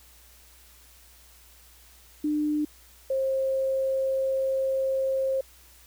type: tone pair in turn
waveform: sine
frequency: 300 / 532.7 Hz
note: D4 / C5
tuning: +37 / +31 cents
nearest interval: minor seventh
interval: 994 cents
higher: second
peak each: -23 / -23 dBFS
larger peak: neither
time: 2.24-2.65 / 3.1-5.41 s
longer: second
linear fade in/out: 5 ms
effects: added 60 Hz sine -56 dBFS peak until 5.86 s + white hiss -55 dBFS RMS until 5.86 s